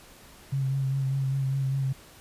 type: tone with vibrato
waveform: sine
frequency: 135.1 Hz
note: C#3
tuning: 44 cents flat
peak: -24 dBFS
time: 0.52-1.93 s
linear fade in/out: 10 ms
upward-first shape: sine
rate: 5 Hz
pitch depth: 27 cents each way
effects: pink hiss -51 dBFS RMS until 2.2 s + resampled to 32000 Hz